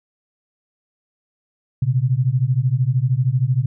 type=beating tone pair; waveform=sine; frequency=121.5 / 134.5 Hz; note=B2 / C3; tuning=-28 / +48 cents; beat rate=13 Hz; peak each=-18 dBFS; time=1.82-3.66 s; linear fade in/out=5 ms; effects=none